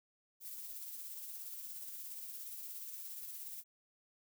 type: noise with tremolo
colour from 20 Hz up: violet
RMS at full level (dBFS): -45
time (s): 0.4-3.64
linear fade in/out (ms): 50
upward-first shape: triangle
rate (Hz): 17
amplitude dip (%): 40
effects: none